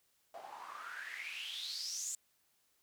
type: noise with band-pass filter sweep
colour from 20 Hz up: white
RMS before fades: -44 dBFS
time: 0.34-2.15 s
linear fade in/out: 2 ms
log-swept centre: 670 to 7600 Hz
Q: 8
effects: white hiss -75 dBFS RMS until 2.82 s